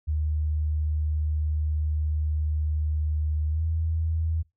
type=tone with pitch glide; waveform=sine; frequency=76.4 to 80.71 Hz; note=D#2 to E2; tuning=-31 to -36 cents; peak=-23 dBFS; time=0.07-4.43 s; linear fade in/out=20 ms; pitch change=+95 cents; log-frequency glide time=3.5-3.63 s; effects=noise-tail reverb RT60 0.2 s tail -23 dB re dry